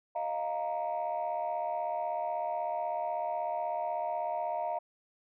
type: chord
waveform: sine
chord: Eb suspended second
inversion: none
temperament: equal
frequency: 622.3 / 698.5 / 932.3 Hz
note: Eb5 / F5 / Bb5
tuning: 0 / 0 / 0 cents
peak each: -35 / -33 / -35 dBFS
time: 0.15-4.79 s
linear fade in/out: 10 ms
effects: tanh soft clip ceiling -25 dBFS